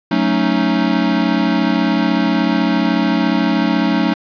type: chord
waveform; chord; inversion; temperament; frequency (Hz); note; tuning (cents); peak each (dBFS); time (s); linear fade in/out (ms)
square; D# half-diminished seventh; first; equal with one note detuned; 185 / 221.4 / 277.2 / 311.1; F#3 / A3 / C#4 / D#4; 0 / +11 / 0 / 0; -20 / -19 / -19 / -20; 0.11-4.14; 5
effects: resampled to 11025 Hz + 8-bit